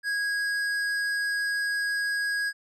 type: tone with hard clipping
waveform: sine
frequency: 1649 Hz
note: G#6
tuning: 13 cents flat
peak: -27 dBFS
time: 0.03-2.53 s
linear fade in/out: 50 ms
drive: 10 dB
effects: none

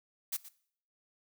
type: noise with echo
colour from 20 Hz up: blue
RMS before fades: -34 dBFS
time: 0.32-0.37 s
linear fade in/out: 10 ms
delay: 120 ms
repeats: 1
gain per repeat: -15 dB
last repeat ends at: 0.49 s
effects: noise-tail reverb RT60 0.6 s tail -20 dB re dry

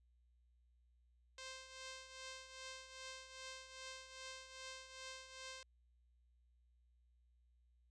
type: tone with tremolo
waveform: 5% pulse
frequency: 523.3 Hz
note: C5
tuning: in tune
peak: -36 dBFS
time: 1.38-5.63 s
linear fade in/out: 2 ms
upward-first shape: triangle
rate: 2.5 Hz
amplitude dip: 70%
effects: added 60 Hz sine -70 dBFS peak until 7.9 s + resampled to 24000 Hz

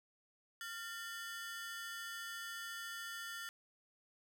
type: ring-modulated tone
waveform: sawtooth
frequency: 1600 Hz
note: G6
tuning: 35 cents sharp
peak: -37 dBFS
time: 0.61-3.49 s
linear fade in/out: 0 ms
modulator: 207 Hz
effects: none

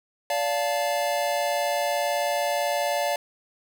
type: chord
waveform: square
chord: D minor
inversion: none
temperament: equal with one note detuned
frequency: 578.6 / 698.5 / 880 Hz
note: D5 / F5 / A5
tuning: -26 / 0 / 0 cents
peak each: -27 / -28 / -31 dBFS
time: 0.3-3.16 s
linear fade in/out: 2 ms
effects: none

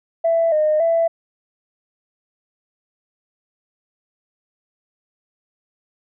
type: tone with pitch steps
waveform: sine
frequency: 664 / 613 / 665 Hz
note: E5 / D#5 / E5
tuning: +12 / -26 / +15 cents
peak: -13 dBFS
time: 0.24-1.08 s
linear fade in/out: 10 ms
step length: 280 ms
effects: tanh soft clip ceiling -9 dBFS

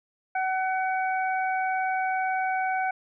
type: harmonic tone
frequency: 753 Hz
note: F#5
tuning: 30 cents sharp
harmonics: 1 / 2 / 3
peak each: -25 / -31 / -35 dBFS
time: 0.35-2.91 s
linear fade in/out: 5 ms
effects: none

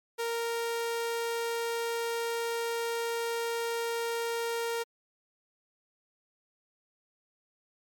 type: tone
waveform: sawtooth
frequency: 464.6 Hz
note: A#4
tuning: 6 cents flat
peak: -26 dBFS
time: 0.18-4.84 s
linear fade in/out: 20 ms
effects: MP3 96 kbps

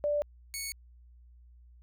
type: tone pair in turn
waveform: sine / 10% pulse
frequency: 587.3 / 2217 Hz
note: D5 / C#7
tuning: 0 / 0 cents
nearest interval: octave + major seventh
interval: 2300 cents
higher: second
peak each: -26 dBFS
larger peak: neither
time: 0.04-0.22 / 0.54-0.72 s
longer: neither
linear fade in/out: 0 ms
effects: added 60 Hz sine -53 dBFS peak until 1.82 s

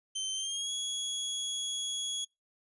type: tone with pitch glide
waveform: 25% pulse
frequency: 3100 to 3342 Hz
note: G7 to G#7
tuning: -20 to +10 cents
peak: -29 dBFS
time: 0.15-2.25 s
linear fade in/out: 10 ms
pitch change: +130 cents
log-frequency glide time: 0.34-0.71 s
effects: noise-tail reverb RT60 0.2 s tail -24 dB re dry + resampled to 24000 Hz

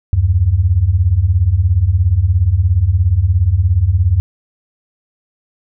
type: beating tone pair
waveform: sine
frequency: 77.78 / 94.78 Hz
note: D#2 / F#2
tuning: 0 / +42 cents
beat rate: 17 Hz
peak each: -14 / -11 dBFS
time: 0.13-4.2 s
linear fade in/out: 0 ms
effects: none

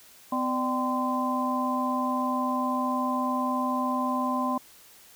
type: tone cluster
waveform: sine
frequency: 253.6 / 593 / 777 / 1030 Hz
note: B3 / D5 / G5 / C6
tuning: +46 / +17 / -16 / -28 cents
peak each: -28 / -34 / -34 / -28 dBFS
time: 0.32-4.58 s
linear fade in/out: 5 ms
effects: white hiss -53 dBFS RMS until 5.15 s

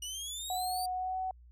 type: exponential sweep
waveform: 20% pulse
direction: up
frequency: 2900 to 4699 Hz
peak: -32 dBFS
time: 0.02-0.86 s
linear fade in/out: 5 ms
type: tone with pitch glide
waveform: sine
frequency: 735 to 750 Hz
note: F#5 to F#5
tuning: -12 to +23 cents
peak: -32 dBFS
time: 0.5-1.31 s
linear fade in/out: 2 ms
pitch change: +35 cents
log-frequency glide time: 0.91-1.17 s
effects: added 60 Hz sine -53 dBFS peak until 1.51 s

